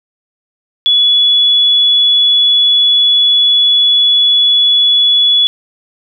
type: tone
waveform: sine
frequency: 3406 Hz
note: G#7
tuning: 43 cents sharp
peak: -6 dBFS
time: 0.86-5.47 s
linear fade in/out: 0 ms
effects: none